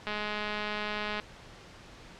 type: click train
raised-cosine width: 0.3 ms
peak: -18 dBFS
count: 238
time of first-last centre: 0.07-1.199 s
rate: 210 Hz
effects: pink hiss -50 dBFS RMS until 2.19 s + low-pass 5000 Hz 12 dB/octave